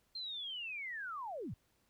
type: linear sweep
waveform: sine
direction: down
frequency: 4200 to 70.5 Hz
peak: -40 dBFS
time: 0.15-1.54 s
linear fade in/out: 5 ms
effects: pink hiss -75 dBFS RMS until 1.89 s